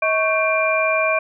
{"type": "tone cluster", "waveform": "sine", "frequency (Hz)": [637, 1110, 1553, 2383], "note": ["D#5", "C#6", "G6", "D7"], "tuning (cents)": [41, 2, -17, 25], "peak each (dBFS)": [-19, -23, -28, -20], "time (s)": [0.02, 1.19], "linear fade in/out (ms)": 5, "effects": []}